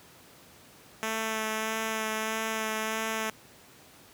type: tone with vibrato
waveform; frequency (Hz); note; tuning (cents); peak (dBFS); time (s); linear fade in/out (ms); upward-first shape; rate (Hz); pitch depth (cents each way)
5% pulse; 220; A3; 0; -18; 1.03-3.3; 0; sine; 1.6; 15
effects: pink hiss -54 dBFS RMS until 4.13 s + high-pass 100 Hz 12 dB/octave